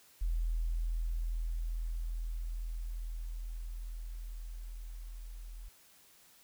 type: tone with level ramp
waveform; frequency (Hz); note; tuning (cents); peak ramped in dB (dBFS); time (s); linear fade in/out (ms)
sine; 41.18; E1; -1; -29 to -43; 0.21-5.69; 10
effects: white hiss -62 dBFS RMS until 6.43 s